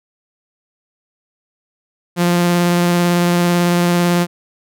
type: tone with vibrato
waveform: sawtooth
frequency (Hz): 174.61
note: F3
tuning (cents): 0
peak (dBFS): -8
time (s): 2.16-4.27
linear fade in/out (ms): 50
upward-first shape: triangle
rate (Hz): 18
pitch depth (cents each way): 14
effects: none